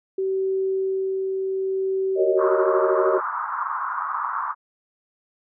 sine tone with tremolo, 382.8 Hz, G4, 41 cents flat, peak -20 dBFS, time 0.18-3.18 s, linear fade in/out 5 ms, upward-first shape sine, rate 0.64 Hz, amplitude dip 25%
sine chord, D# minor seventh, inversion first, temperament equal, 370 / 466.2 / 554.4 / 622.3 Hz, F#4 / A#4 / C#5 / D#5, 0 / 0 / 0 / 0 cents, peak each -25 / -25 / -25 / -23 dBFS, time 2.15-3.21 s, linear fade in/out 50 ms
pink band-pass noise, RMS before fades -27 dBFS, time 2.37-4.55 s, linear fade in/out 50 ms, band 1000 to 1300 Hz, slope 48 dB/octave
effects none

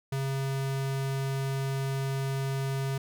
square tone, 135.6 Hz, C#3, 38 cents flat, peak -29 dBFS, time 0.12-2.98 s, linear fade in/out 5 ms, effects none

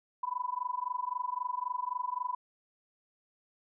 sine tone with amplitude modulation, 994 Hz, B5, 11 cents sharp, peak -28 dBFS, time 0.23-2.35 s, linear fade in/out 5 ms, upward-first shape sine, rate 23.8 Hz, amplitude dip 95%, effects none

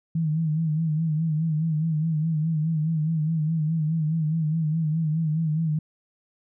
sine tone with vibrato, 158.1 Hz, D#3, 28 cents sharp, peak -21 dBFS, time 0.15-5.79 s, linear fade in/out 5 ms, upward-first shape sine, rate 4.8 Hz, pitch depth 74 cents each way, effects none

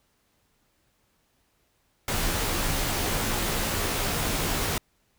pink noise with comb filter, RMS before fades -27 dBFS, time 2.08-4.78 s, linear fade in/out 2 ms, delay 16 ms, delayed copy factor -0.65, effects pink hiss -69 dBFS RMS until 5.18 s

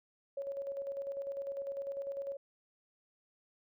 sine tone with tremolo, 554.4 Hz, C#5, in tune, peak -35 dBFS, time 0.37-2.37 s, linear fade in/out 5 ms, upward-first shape square, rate 10 Hz, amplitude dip 45%, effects none

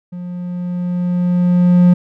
triangle tone with level ramp, 177.7 Hz, F3, 30 cents sharp, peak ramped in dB -23 to -3 dBFS, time 0.12-1.94 s, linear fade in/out 10 ms, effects none

